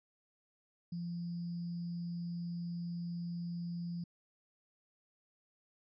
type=tone with sample-and-hold; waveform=sine; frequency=172.2 Hz; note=F3; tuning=24 cents flat; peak=-37 dBFS; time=0.92-4.04 s; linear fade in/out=5 ms; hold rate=4900 Hz; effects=resampled to 16000 Hz